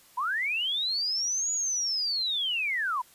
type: linear two-way sweep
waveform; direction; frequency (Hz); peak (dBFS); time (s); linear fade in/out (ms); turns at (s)
sine; up then down; 932.3 to 6880 to 932.3; -26; 0.17-3.02; 10; 1.52
effects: white hiss -57 dBFS RMS until 3.14 s + resampled to 32000 Hz